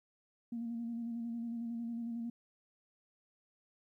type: tone with vibrato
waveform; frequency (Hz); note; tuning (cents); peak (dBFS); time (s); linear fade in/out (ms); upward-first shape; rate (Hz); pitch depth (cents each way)
sine; 233.1; A#3; 0; -36; 0.52-2.3; 5; square; 11; 24
effects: tanh soft clip ceiling -32 dBFS + 13-bit